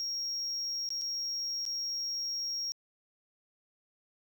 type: tone with dropouts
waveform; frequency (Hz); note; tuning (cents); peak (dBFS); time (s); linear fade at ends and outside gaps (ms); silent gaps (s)
sine; 5588; F8; 0; -30; 0-2.72; 0; 0.89-0.904 / 1.014-1.019 / 1.653-1.663
effects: tanh soft clip ceiling -31 dBFS + 12-bit